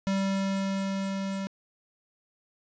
square tone with level ramp, 194.5 Hz, G3, 13 cents flat, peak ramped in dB -25 to -31 dBFS, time 0.07-1.47 s, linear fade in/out 0 ms, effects resampled to 16000 Hz + 9-bit

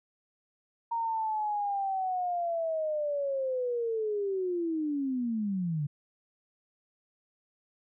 sine linear sweep, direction down, 932.3 to 140.5 Hz, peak -28 dBFS, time 0.91-5.87 s, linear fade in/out 10 ms, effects none

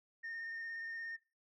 sine tone with vibrato, 1828 Hz, A#6, 34 cents flat, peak -39 dBFS, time 0.23-1.17 s, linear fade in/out 20 ms, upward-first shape square, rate 17 Hz, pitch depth 13 cents each way, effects noise-tail reverb RT60 0.3 s tail -23 dB re dry + tanh soft clip ceiling -39 dBFS

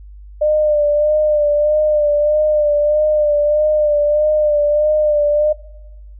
sine tone with vibrato, 599 Hz, D5, 34 cents sharp, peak -11 dBFS, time 0.41-5.53 s, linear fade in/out 10 ms, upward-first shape sine, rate 1.6 Hz, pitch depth 34 cents each way, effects noise-tail reverb RT60 1.0 s tail -22 dB re dry + added 50 Hz sine -34 dBFS peak until 6.19 s

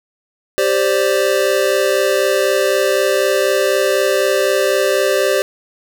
square chord, G suspended fourth, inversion none, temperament equal, 392 / 523.3 / 587.3 Hz, G4 / C5 / D5, 0 / 0 / 0 cents, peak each -18 dBFS, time 0.58-5.42 s, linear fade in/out 0 ms, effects none

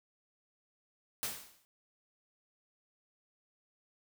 white noise with exponential decay, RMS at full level -34 dBFS, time 1.23-1.65 s, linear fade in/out 0 ms, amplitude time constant 90 ms, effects none

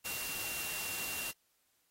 sine tone in noise, 2755 Hz, F7, 24 cents flat, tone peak -42 dBFS, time 0.04-1.32 s, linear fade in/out 20 ms, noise white, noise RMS -40 dBFS, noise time 0.04-1.32 s, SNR -5 dB, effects white hiss -75 dBFS RMS until 1.9 s + AAC 48 kbps

